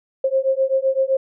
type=beating tone pair; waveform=sine; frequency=529 / 536.8 Hz; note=C5 / C5; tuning=+19 / +44 cents; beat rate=7.8 Hz; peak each=-19 dBFS; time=0.24-1.17 s; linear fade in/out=5 ms; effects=none